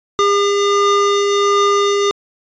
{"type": "tone pair together", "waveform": "square", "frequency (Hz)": [404.2, 1211.2], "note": ["G#4", "D#6"], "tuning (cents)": [-47, -47], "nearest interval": "octave + perfect fifth", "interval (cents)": 1900, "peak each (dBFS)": [-14, -17], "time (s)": [0.19, 2.11], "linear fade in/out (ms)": 0, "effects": ["resampled to 16000 Hz"]}